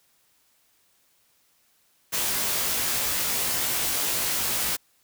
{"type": "noise with comb filter", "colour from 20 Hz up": "white", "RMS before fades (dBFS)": -26, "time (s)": [2.12, 4.77], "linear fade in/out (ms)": 20, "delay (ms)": 17, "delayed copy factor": 0.8, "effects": ["white hiss -65 dBFS RMS until 5.03 s"]}